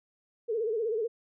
sine tone with vibrato, 446.1 Hz, A4, 24 cents sharp, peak -27 dBFS, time 0.48-1.08 s, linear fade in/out 20 ms, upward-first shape sine, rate 16 Hz, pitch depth 110 cents each way, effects none

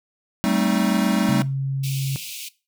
square chord, A half-diminished seventh, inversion third, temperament equal with one note detuned, 192.85 / 220 / 261.6 / 311.1 Hz, G3 / A3 / C4 / Eb4, -28 / 0 / 0 / 0 cents, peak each -23 / -23 / -26 / -27 dBFS, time 0.44-1.42 s, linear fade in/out 0 ms
sine tone, 135.9 Hz, C#3, 34 cents flat, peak -21 dBFS, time 1.29-2.16 s, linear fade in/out 0 ms
pink high-pass noise, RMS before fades -34 dBFS, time 1.83-2.49 s, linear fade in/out 10 ms, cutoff 2300 Hz, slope 96 dB/octave
effects noise-tail reverb RT60 0.3 s tail -19 dB re dry

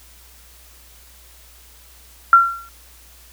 sine tone with exponential decay, 1369 Hz, F6, 35 cents flat, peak -3 dBFS, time 2.33-2.69 s, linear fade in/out 1 ms, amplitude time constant 77 ms, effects added 60 Hz sine -48 dBFS peak until 3.32 s + white hiss -48 dBFS RMS until 3.32 s

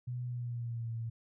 sine tone with pitch glide, 123.47 to 114.54 Hz, B2 to A#2, 0 to -30 cents, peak -35 dBFS, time 0.07-1.1 s, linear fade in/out 10 ms, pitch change -130 cents, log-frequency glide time 0.25-0.92 s, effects none

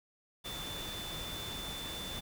sine tone in noise, 3520 Hz, A7, in tune, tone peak -42 dBFS, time 0.44-2.21 s, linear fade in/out 20 ms, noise pink, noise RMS -43 dBFS, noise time 0.44-2.21 s, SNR -2 dB, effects none

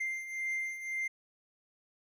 triangle beating tone pair, 2093 / 2094.9 Hz, C7 / C7, 0 / +2 cents, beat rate 1.9 Hz, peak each -39 / -33 dBFS, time 0-1.08 s, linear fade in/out 10 ms, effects none

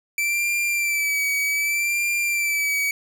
45% pulse tone with vibrato, 2326 Hz, D7, 17 cents flat, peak -20 dBFS, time 0.18-2.91 s, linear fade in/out 2 ms, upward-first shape sine, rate 0.65 Hz, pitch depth 44 cents each way, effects none

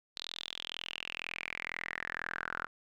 sawtooth tone with band-pass filter sweep, 42.06 Hz, E1, 36 cents sharp, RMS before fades -41 dBFS, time 0.16-2.67 s, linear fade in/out 10 ms, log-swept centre 4000 to 1400 Hz, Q 6.7, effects none

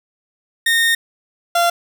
30% pulse tone pair in turn, 1840 / 689.2 Hz, A#6 / F5, -23 / -23 cents, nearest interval octave + perfect fourth, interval 1700 cents, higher first, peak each -10 / -10 dBFS, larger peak neither, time 0.66-0.95 / 1.55-1.7 s, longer first, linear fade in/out 5 ms, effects none

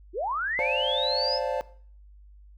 sine linear sweep, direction up, 311.1 to 5240 Hz, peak -26 dBFS, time 0.13-1.4 s, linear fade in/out 50 ms
triangle chord, D minor seventh, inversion third, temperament equal with one note detuned, 523.3 / 581.9 / 698.5 / 880 Hz, C5 / D5 / F5 / A5, 0 / -16 / 0 / 0 cents, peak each -28 / -28 / -33 / -31 dBFS, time 0.59-1.61 s, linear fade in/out 0 ms
effects noise-tail reverb RT60 0.5 s tail -18 dB re dry + added 50 Hz sine -48 dBFS peak until 2.57 s

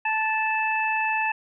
harmonic tone, 876 Hz, A5, 8 cents flat, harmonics 1 / 2 / 3, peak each -25 / -28 / -26 dBFS, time 0.05-1.32 s, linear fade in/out 5 ms, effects none

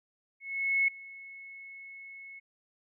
sine tone with ADSR envelope, 2191 Hz, C#7, 21 cents flat, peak -22 dBFS, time 0.4-2.4 s, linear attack 480 ms, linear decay 4 ms, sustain -22 dB, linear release 17 ms, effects none

